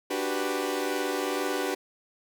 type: chord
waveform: sawtooth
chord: G major seventh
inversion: second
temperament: equal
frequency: 293.7 / 370 / 392 / 493.9 Hz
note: D4 / F#4 / G4 / B4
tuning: 0 / 0 / 0 / 0 cents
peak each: -29 dBFS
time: 0.1-1.75 s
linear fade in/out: 10 ms
effects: none